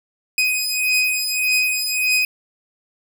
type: beating tone pair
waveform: sawtooth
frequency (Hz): 2504 / 2505.7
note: D#7 / D#7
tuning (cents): +10 / +12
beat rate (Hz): 1.7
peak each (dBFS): -17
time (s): 0.38-2.25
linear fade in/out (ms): 2
effects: none